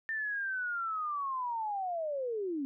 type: linear sweep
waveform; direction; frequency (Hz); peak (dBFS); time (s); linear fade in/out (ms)
sine; down; 1802 to 263.1; -32; 0.09-2.65; 0
effects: none